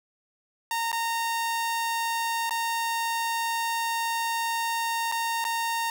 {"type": "tone with dropouts", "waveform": "sawtooth", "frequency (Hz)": 921, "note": "A#5", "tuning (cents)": -21, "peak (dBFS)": -22, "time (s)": [0.71, 5.9], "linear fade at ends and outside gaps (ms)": 1, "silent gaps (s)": [[0.917, 0.928], [2.495, 2.508], [5.116, 5.122], [5.442, 5.45]], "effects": []}